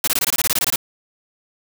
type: noise bursts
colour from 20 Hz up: white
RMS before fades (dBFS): -18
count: 13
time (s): 0.04-0.759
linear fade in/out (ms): 2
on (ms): 35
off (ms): 22
effects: none